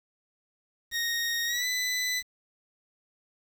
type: tone with pitch glide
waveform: 20% pulse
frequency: 1864.7 to 1998.5 Hz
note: A#6 to B6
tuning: 0 to +20 cents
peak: -22 dBFS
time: 0.91-2.23 s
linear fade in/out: 50 ms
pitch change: +120 cents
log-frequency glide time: 1.46-1.66 s
effects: 8-bit